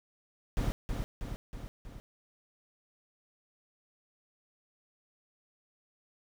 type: noise with echo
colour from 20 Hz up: brown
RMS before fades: -30 dBFS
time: 0.57-0.72 s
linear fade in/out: 0 ms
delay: 320 ms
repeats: 4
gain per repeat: -4 dB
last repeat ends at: 2 s
effects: none